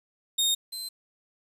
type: tone pair in turn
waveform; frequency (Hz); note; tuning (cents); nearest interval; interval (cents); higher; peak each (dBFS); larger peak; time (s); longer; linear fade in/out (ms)
sawtooth; 3697 / 4099; A#7 / C8; -15 / -36; major second; 179; second; -19 / -31; first; 0.38-0.55 / 0.72-0.89; neither; 10
effects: resampled to 32000 Hz + 9-bit